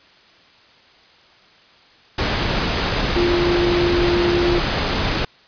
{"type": "tone in noise", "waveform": "sine", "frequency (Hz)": 349.2, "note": "F4", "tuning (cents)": 0, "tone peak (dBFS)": -16, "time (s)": [3.16, 4.59], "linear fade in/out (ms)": 5, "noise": "pink", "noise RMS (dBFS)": -20, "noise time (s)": [2.18, 5.25], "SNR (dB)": 1, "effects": ["white hiss -50 dBFS RMS until 5.47 s", "resampled to 11025 Hz"]}